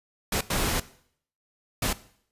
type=noise bursts at uneven times; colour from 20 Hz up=pink; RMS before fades=-26 dBFS; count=3; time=0.32-0.41 / 0.5-0.8 / 1.82-1.93 s; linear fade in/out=5 ms; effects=noise-tail reverb RT60 0.6 s tail -17 dB re dry + resampled to 32000 Hz